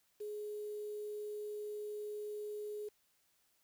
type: tone with quantisation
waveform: sine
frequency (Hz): 419.5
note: G#4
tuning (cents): +17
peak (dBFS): -40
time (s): 0.2-2.89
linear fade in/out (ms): 10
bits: 10
effects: white hiss -75 dBFS RMS until 3.63 s